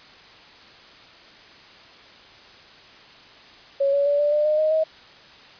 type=tone with pitch steps; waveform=sine; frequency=554.4 / 565.1 / 575.9 / 587 / 598.3 / 609.8 / 621.6 / 633.5 Hz; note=C#5 / C#5 / D5 / D5 / D5 / D#5 / D#5 / D#5; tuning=0 / +33 / -34 / -1 / +32 / -35 / -2 / +31 cents; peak=-17 dBFS; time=3.8-4.84 s; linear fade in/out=10 ms; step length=130 ms; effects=white hiss -47 dBFS RMS until 5.59 s + resampled to 11025 Hz